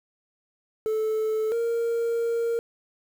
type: tone pair in turn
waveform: sine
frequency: 436.2 / 464.5 Hz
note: A4 / A#4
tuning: -15 / -6 cents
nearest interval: minor second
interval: 109 cents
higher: second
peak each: -20 dBFS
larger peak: neither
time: 0.86-1.52 / 1.52-2.59 s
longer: second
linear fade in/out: 0 ms
effects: tanh soft clip ceiling -22 dBFS + 8-bit